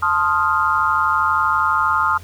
sine chord, F dominant seventh, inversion first, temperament equal, 880 / 1046.5 / 1244.5 / 1396.9 Hz, A5 / C6 / Eb6 / F6, 0 / 0 / 0 / 0 cents, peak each -23 / -21 / -18 / -20 dBFS, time 0.02-2.18 s, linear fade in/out 10 ms, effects added 88 Hz sine -38 dBFS peak until 2.23 s + pink hiss -45 dBFS RMS until 2.23 s

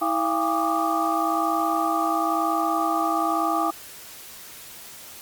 sine tone cluster, 324.6 / 689 / 808 / 1160 / 1221 Hz, E4 / F5 / G#5 / D6 / D#6, -27 / -24 / -48 / -22 / -33 cents, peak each -27 dBFS, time 0.01-3.71 s, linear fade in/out 10 ms, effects white hiss -42 dBFS RMS until 5.21 s + Opus 32 kbps

